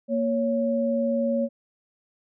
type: tone pair together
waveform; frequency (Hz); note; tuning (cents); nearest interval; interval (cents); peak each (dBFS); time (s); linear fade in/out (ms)
sine; 233.4 / 557; A#3 / C#5; +2 / +8; octave + minor third; 1506; -24; 0.08-1.49; 50
effects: none